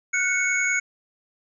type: tone cluster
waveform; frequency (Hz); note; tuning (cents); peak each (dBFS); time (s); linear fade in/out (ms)
sine; 1444 / 1514 / 2215 / 6690; F#6 / F#6 / C#7 / G#8; -43 / +39 / -2 / +12; -29 / -28 / -22 / -29; 0.13-0.8; 10
effects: none

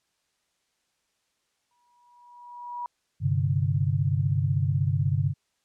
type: tone with exponential growth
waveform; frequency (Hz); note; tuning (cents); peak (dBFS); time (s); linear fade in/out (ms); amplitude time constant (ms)
sine; 967; B5; -37; -29; 1.71-2.86; 1; 250
type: chord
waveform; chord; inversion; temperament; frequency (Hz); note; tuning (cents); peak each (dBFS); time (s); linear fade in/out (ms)
sine; G suspended fourth; none; equal; 98 / 130.81 / 146.83; G2 / C3 / D3; 0 / 0 / 0; -26; 3.2-5.34; 50
effects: white hiss -74 dBFS RMS until 5.64 s + low-pass 8000 Hz 12 dB/octave

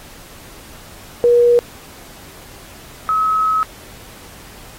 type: tone pair in turn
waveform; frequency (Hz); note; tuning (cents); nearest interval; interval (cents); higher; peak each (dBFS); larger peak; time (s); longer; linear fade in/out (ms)
sine; 479.4 / 1283.1; A#4 / E6; +48 / -47; octave + perfect fourth; 1705; second; -8 / -13; first; 1.24-1.59 / 3.09-3.63; second; 0
effects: pink hiss -40 dBFS RMS until 4.78 s + AAC 48 kbps

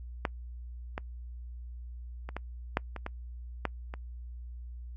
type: clicks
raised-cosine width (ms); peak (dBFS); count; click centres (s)
0.5; -13 / -19 / -25 / -20 / -11 / -24 / -20 / -14 / -25; 9; 0.252 / 0.979 / 2.29 / 2.366 / 2.771 / 2.963 / 3.064 / 3.653 / 3.939
effects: noise-tail reverb RT60 0.1 s tail -26 dB re dry + added 60 Hz sine -40 dBFS peak until 4.96 s

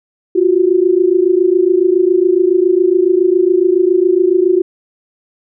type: tone pair together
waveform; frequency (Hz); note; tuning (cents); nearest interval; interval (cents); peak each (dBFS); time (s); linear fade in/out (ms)
sine; 349.2 / 376.4; F4 / F#4; 0 / +30; minor second; 130; -11; 0.35-4.62; 10
effects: none

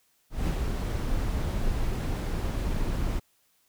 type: noise with ADSR envelope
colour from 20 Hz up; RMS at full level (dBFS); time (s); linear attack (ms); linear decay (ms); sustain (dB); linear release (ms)
brown; -25; 0.3-3.2; 170; 80; -3; 17
effects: white hiss -68 dBFS RMS until 3.68 s

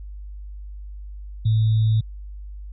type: tone with sample-and-hold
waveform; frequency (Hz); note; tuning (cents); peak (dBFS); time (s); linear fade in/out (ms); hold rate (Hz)
sine; 110; A2; 0; -15; 1.45-2.01; 10; 3675
effects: added 50 Hz sine -33 dBFS peak until 2.72 s + resampled to 11025 Hz

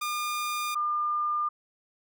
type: tone pair in turn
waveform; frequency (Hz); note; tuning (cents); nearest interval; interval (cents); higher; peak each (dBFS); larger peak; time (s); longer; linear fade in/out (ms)
sawtooth / sine; 1209 / 1203.3; D6 / D6; +50 / +42; unison; 8; first; -25; neither; 0.01-0.75 / 0.75-1.49; neither; 10
effects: none

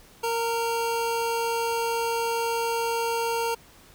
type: tone pair together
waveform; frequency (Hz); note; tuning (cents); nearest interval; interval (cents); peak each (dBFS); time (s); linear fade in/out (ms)
square; 463.3 / 921; A#4 / A#5; -11 / -21; octave; 1190; -28; 0.23-3.55; 10
effects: pink hiss -53 dBFS RMS until 3.94 s

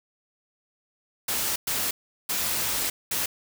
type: noise bursts at uneven times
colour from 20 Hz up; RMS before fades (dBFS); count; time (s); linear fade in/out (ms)
white; -27; 4; 1.28-1.56 / 1.67-1.91 / 2.29-2.9 / 3.11-3.26; 5
effects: none

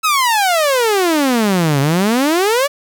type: exponential two-way sweep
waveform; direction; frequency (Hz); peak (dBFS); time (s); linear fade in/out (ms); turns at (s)
sawtooth; down then up; 1318.5 to 134.4 to 590; -8; 0.03-2.68; 20; 1.8
effects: 7-bit

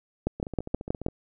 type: two click trains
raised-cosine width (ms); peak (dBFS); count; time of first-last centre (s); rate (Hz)
2; -11 / -22; 6 / 11; 0.27-1.064 / 0.4-1.085; 6.3 / 14.6
effects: none

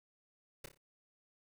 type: noise with echo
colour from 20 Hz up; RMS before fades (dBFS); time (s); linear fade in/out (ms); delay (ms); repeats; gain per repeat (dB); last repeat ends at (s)
pink; -45; 0.64-0.66; 5; 29; 4; -7; 0.776
effects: none

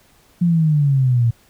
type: exponential sweep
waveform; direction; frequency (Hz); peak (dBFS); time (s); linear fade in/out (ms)
sine; down; 177.1 to 114.3; -12; 0.41-1.31; 10
effects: pink hiss -54 dBFS RMS until 1.49 s

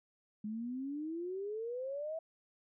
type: exponential sweep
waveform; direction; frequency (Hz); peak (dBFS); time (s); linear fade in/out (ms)
sine; up; 207.7 to 658; -37; 0.44-2.19; 5
effects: none

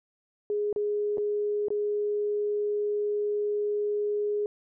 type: tone with dropouts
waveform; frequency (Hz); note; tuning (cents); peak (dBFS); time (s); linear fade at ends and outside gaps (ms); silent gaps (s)
sine; 415.3; G#4; 0; -25; 0.5-4.46; 1; 0.728-0.761 / 1.173-1.181 / 1.684-1.704
effects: none

